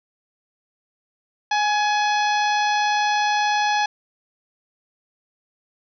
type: harmonic tone with a mistuned harmonic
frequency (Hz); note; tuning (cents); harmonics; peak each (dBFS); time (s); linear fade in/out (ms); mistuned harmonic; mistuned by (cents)
843; G#5; +26; 1 / 2 / 3 / 4 / 5 / 6 / 7; -19 / -25 / -29 / -31 / -33 / -35 / -36; 1.51-3.86; 5; 1; -20
effects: none